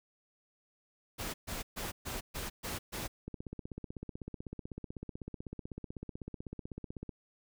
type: noise bursts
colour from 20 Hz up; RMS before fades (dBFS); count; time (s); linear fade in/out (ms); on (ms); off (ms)
pink; -39; 7; 1.18-3.08; 20; 160; 130
type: click train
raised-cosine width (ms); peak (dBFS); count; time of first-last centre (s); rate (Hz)
3; -28; 62; 3.28-7.092; 16
effects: none